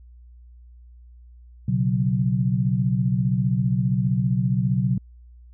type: chord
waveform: sine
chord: B suspended second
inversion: none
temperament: equal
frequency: 123.47 / 138.59 / 185 Hz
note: B2 / C#3 / F#3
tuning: 0 / 0 / 0 cents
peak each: -22 / -24 / -23 dBFS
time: 1.68-4.98 s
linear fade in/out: 5 ms
effects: added 60 Hz sine -44 dBFS peak until 5.53 s